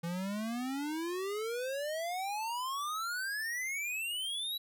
square exponential sweep, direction up, 166.1 to 3951 Hz, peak -35 dBFS, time 0.03-4.58 s, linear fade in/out 10 ms, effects none

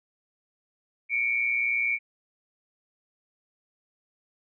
sine tone pair together, 2229 / 2349 Hz, C#7 / D7, +9 / 0 cents, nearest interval minor second, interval 91 cents, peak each -26 dBFS, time 1.09-1.99 s, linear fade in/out 50 ms, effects none

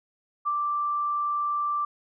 sine tone with ADSR envelope, 1174.7 Hz, D6, in tune, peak -22 dBFS, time 0.45-1.85 s, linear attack 24 ms, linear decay 41 ms, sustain -2 dB, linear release 4 ms, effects none

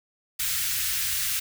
white band-stop noise, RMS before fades -27 dBFS, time 0.39-1.4 s, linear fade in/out 10 ms, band 130 to 1500 Hz, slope 24 dB/octave, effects none

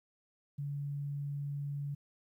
sine tone, 142.8 Hz, D3, 48 cents flat, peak -35 dBFS, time 0.58-1.95 s, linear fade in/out 10 ms, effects 12-bit

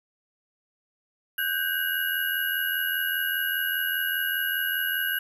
sine tone cluster, 1511 / 1596 / 2890 / 11650 Hz, F#6 / G6 / F#7 / F#9, +36 / +31 / -41 / -28 cents, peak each -29 / -29 / -32 / -31 dBFS, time 1.38-5.19 s, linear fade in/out 5 ms, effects 9-bit

